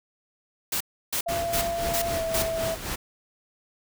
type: noise bursts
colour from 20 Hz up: white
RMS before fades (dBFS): -27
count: 5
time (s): 0.72-2.425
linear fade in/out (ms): 5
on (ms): 85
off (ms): 320
type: tone with pitch glide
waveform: sine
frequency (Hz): 679 to 656.2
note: F5 to E5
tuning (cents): -49 to -8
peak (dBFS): -26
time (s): 1.26-2.75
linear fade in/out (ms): 10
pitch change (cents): -59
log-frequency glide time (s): 2.09-2.22
type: noise with tremolo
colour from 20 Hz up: pink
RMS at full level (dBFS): -30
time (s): 1.28-2.96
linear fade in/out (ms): 10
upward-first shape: sine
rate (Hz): 3.8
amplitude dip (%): 60
effects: none